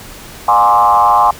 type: tone with frequency modulation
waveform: sine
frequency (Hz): 942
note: A#5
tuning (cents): +18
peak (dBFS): -6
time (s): 0.48-1.31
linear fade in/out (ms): 5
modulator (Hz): 112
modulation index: 2
effects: pink hiss -33 dBFS RMS until 1.39 s